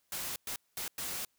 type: noise bursts at uneven times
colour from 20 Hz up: white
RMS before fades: -38 dBFS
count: 4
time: 0.12-0.36 / 0.47-0.56 / 0.77-0.88 / 0.98-1.25 s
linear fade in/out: 2 ms
effects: white hiss -75 dBFS RMS until 1.38 s